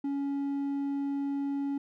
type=tone with hard clipping; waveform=sine; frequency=279.9 Hz; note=C#4; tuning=17 cents sharp; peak=-30 dBFS; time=0.04-1.78 s; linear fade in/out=5 ms; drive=3 dB; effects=none